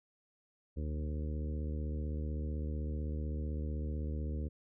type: harmonic tone with a mistuned harmonic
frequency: 75.8 Hz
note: D#2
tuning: 45 cents flat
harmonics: 1 / 2 / 3 / 4 / 5 / 6 / 7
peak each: -35 / -44 / -45 / -48 / -52 / -51 / -54 dBFS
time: 0.76-4.49 s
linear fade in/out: 20 ms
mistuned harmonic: 1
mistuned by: -49 cents
effects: none